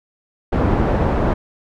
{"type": "low-pass noise", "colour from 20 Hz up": "pink", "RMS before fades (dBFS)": -17, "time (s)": [0.52, 1.34], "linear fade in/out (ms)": 10, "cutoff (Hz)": 920, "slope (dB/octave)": 12, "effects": []}